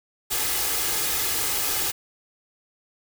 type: noise with comb filter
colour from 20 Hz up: white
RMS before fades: -25 dBFS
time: 0.3-1.92 s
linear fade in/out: 20 ms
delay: 2.4 ms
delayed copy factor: +0.55
effects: none